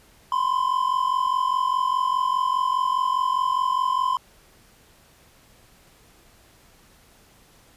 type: tone pair together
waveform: triangle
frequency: 1006.1 / 1051 Hz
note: B5 / C6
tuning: +32 / +7 cents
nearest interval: minor second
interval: 75 cents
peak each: -21 dBFS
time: 0.32-4.17 s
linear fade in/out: 2 ms
effects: pink hiss -55 dBFS RMS until 7.76 s + resampled to 32000 Hz